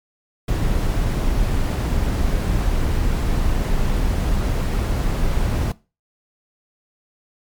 brown noise, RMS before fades -19 dBFS, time 0.48-5.72 s, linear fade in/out 5 ms, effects noise-tail reverb RT60 0.3 s tail -20 dB re dry + MP3 96 kbps

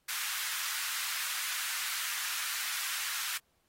pink high-pass noise, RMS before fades -36 dBFS, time 0.08-3.38 s, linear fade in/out 10 ms, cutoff 1300 Hz, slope 24 dB/octave, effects pink hiss -74 dBFS RMS until 3.68 s + AAC 48 kbps

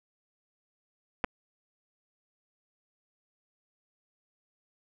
clicks, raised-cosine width 0.5 ms, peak -13 dBFS, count 2, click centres 1.241 / 1.245 s, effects none

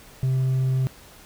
sine tone with hard clipping, 130.81 Hz, C3, in tune, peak -20 dBFS, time 0.23-0.87 s, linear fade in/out 0 ms, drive 2 dB, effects pink hiss -48 dBFS RMS until 1.25 s

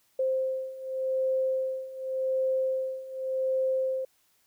sine beating tone pair, 523.3 / 524.17 Hz, C5 / C5, 0 / +3 cents, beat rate 0.87 Hz, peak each -31 / -28 dBFS, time 0.19-4.05 s, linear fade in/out 5 ms, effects white hiss -68 dBFS RMS until 4.46 s

